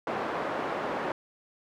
pink band-pass noise, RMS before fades -32 dBFS, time 0.07-1.12 s, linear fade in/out 2 ms, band 350 to 1300 Hz, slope 12 dB/octave, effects none

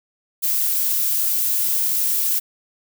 violet noise, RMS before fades -20 dBFS, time 0.42-2.4 s, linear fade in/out 20 ms, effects none

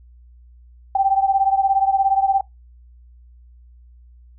sine beating tone pair, 776 / 793 Hz, G5 / G5, -18 / +20 cents, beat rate 17 Hz, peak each -16 / -19 dBFS, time 0.95-2.41 s, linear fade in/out 5 ms, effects noise-tail reverb RT60 0.2 s tail -25 dB re dry + added 60 Hz sine -44 dBFS peak until 4.38 s

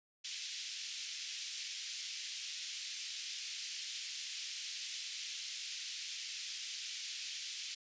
white band-pass noise, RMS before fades -44 dBFS, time 0.24-7.75 s, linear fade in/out 10 ms, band 2400 to 6300 Hz, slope 24 dB/octave, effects resampled to 16000 Hz

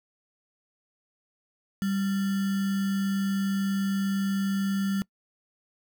sine tone with sample-and-hold, 196 Hz, G3, in tune, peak -24 dBFS, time 1.82-5.02 s, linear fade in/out 0 ms, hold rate 1575 Hz, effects noise-tail reverb RT60 0.1 s tail -24 dB re dry

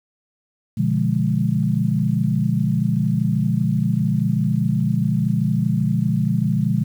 sine chord, B diminished seventh, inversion none, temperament equal with one note detuned, 121.91 / 146.83 / 174.61 / 207.7 Hz, B2 / D3 / F3 / Ab3, -22 / 0 / 0 / 0 cents, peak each -22 dBFS, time 0.77-6.84 s, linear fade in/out 10 ms, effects 8-bit

